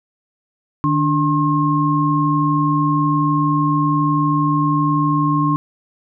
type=tone cluster; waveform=sine; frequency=152.1 / 292.2 / 1071 Hz; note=D#3 / D4 / C6; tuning=-39 / -9 / +40 cents; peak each=-18 dBFS; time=0.84-5.56 s; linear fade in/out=0 ms; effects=none